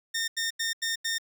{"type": "tone bursts", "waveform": "15% pulse", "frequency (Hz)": 1825, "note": "A#6", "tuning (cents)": -37, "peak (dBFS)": -21, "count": 5, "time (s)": [0.14, 1.184], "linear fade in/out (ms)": 10, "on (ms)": 140, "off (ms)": 86, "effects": []}